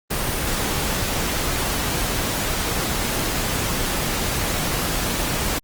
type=noise; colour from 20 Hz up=pink; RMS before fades=-23 dBFS; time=0.1-5.59 s; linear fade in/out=10 ms; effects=Opus 24 kbps